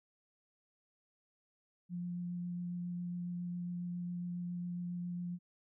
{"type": "tone with vibrato", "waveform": "sine", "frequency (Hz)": 175.9, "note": "F3", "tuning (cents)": 13, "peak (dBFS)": -37, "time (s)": [1.89, 5.39], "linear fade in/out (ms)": 50, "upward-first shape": "sine", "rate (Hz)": 7.3, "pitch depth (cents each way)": 9, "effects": []}